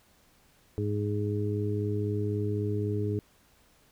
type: harmonic tone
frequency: 103.83 Hz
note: G#2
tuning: in tune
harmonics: 1 / 2 / 3 / 4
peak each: -29 / -37 / -35 / -33 dBFS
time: 0.78-3.19 s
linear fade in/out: 0 ms
effects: pink hiss -63 dBFS RMS until 3.91 s